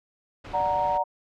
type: noise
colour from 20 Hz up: pink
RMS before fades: -40 dBFS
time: 0.44-0.98 s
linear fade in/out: 10 ms
type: chord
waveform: sine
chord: D augmented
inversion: none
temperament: equal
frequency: 587.3 / 740 / 932.3 Hz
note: D5 / F#5 / A#5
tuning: 0 / 0 / 0 cents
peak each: -29 / -27 / -24 dBFS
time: 0.53-1.04 s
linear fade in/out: 20 ms
effects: low-pass 3000 Hz 12 dB/octave